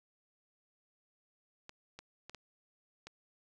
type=clicks; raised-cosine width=0.2 ms; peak=-30 dBFS; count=5; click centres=1.694 / 1.99 / 2.296 / 2.347 / 3.07 s; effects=none